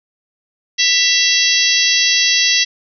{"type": "harmonic tone with a mistuned harmonic", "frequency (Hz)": 659.3, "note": "E5", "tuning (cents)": 0, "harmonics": [3, 4, 5, 6, 7, 8, 9], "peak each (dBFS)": [-19, -19, -19, -19, -19, -19, -19], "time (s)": [0.78, 2.65], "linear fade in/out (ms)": 20, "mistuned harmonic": 4, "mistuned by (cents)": 52, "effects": []}